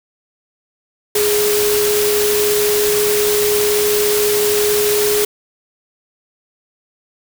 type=tone in noise; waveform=sine; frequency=417.1 Hz; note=G#4; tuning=7 cents sharp; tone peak=-14 dBFS; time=1.15-5.25 s; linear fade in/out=5 ms; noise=white; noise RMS=-19 dBFS; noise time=1.15-5.25 s; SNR=+2 dB; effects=none